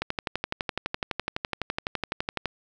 click train, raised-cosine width 0.3 ms, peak -11 dBFS, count 30, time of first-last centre 0.02-2.457 s, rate 11.9 Hz, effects none

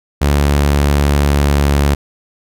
sawtooth tone with pitch glide, 71.8 to 71.22 Hz, D2 to C#2, -39 to +47 cents, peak -6 dBFS, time 0.21-1.95 s, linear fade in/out 10 ms, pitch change -14 cents, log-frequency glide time 1.13-1.72 s, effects none

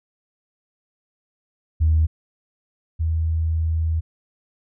sine tone pair in turn, 79.1 / 80.72 Hz, D#2 / E2, +29 / -36 cents, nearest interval unison, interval 35 cents, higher second, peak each -13 / -18 dBFS, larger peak first, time 1.8-2.07 / 2.99-4.01 s, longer second, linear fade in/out 20 ms, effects tanh soft clip ceiling -9 dBFS

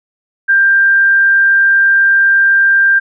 sine tone, 1587 Hz, G6, 21 cents sharp, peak -6 dBFS, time 0.48-3 s, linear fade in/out 20 ms, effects none

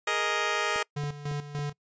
10% pulse chord, Ab suspended second, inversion none, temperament just, 415.3 / 467.2 / 623 Hz, Ab4 / Bb4 / Eb5, 0 / +4 / +2 cents, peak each -23 dBFS, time 0.07-0.83 s, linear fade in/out 5 ms
click train, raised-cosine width 2 ms, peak -29 dBFS, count 4, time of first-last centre 0.76-1.591 s, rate 3.61 Hz
square tone with tremolo, 145.6 Hz, D3, 15 cents flat, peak -30 dBFS, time 0.96-1.73 s, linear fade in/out 10 ms, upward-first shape square, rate 3.4 Hz, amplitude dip 70%
effects noise-tail reverb RT60 0.1 s tail -25 dB re dry + resampled to 16000 Hz

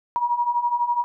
sine beating tone pair, 950 / 962 Hz, A#5 / B5, +33 / -46 cents, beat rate 12 Hz, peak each -25 / -21 dBFS, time 0.16-1.04 s, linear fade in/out 0 ms, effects none

